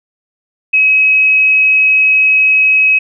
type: tone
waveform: sine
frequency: 2552 Hz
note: D#7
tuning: 43 cents sharp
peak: -6 dBFS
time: 0.73-2.99 s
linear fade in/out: 10 ms
effects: none